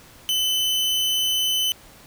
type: tone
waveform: 40% pulse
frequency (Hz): 3028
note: F#7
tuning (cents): +39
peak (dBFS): -19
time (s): 0.29-1.72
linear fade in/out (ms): 0
effects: pink hiss -48 dBFS RMS until 2.06 s